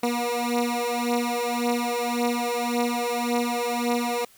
15% pulse beating tone pair, 238.9 / 240.7 Hz, A#3 / B3, +43 / -44 cents, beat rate 1.8 Hz, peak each -20 dBFS, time 0.03-4.25 s, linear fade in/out 5 ms, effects white hiss -55 dBFS RMS until 4.37 s

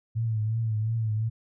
sine tone with vibrato, 110.9 Hz, A2, 14 cents sharp, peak -24 dBFS, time 0.15-1.3 s, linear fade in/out 20 ms, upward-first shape triangle, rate 2.8 Hz, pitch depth 71 cents each way, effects none

